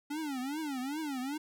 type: tone with vibrato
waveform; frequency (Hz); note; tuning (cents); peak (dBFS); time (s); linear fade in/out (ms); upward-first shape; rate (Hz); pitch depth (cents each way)
square; 282.6; C#4; +34; -35; 0.1-1.38; 10; triangle; 2.5; 240
effects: none